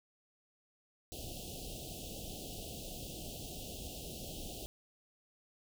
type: band-stop noise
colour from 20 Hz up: pink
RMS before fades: -45 dBFS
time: 1.12-4.66 s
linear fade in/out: 0 ms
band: 770 to 2700 Hz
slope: 96 dB/octave
effects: none